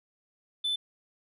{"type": "tone", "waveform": "sine", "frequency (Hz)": 3514, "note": "A7", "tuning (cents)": -3, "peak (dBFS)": -24, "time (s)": [0.64, 0.76], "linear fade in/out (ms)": 10, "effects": ["tanh soft clip ceiling -26 dBFS"]}